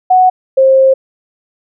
sine tone pair in turn, 740 / 531.3 Hz, F#5 / C5, 0 / +26 cents, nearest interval tritone, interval 574 cents, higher first, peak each -4 dBFS, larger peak neither, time 0.1-0.3 / 0.57-0.94 s, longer second, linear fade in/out 10 ms, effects none

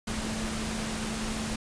sine tone in noise, 219.5 Hz, A3, 4 cents flat, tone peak -34 dBFS, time 0.07-1.56 s, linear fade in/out 5 ms, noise pink, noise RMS -34 dBFS, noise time 0.07-1.56 s, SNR -3 dB, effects resampled to 22050 Hz

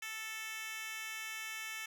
10% pulse tone with high-pass filter, 440 Hz, A4, in tune, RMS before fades -43 dBFS, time 0.02-1.86 s, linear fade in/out 5 ms, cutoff 2100 Hz, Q 1.2, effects none

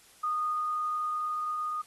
sine tone with level ramp, 1232 Hz, D#6, 17 cents flat, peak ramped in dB -27 to -30 dBFS, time 0.23-1.82 s, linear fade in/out 10 ms, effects white hiss -58 dBFS RMS until 1.86 s + AAC 32 kbps

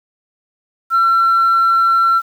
sine tone, 1353 Hz, E6, 45 cents sharp, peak -8 dBFS, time 0.9-2.22 s, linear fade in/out 50 ms, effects tanh soft clip ceiling -7 dBFS + 7-bit

